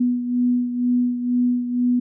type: beating tone pair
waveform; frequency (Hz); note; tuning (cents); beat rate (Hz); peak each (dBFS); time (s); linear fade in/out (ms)
sine; 245.3 / 247.4; B3 / B3; -12 / +3; 2.1; -18 / -25; 0-2; 10
effects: none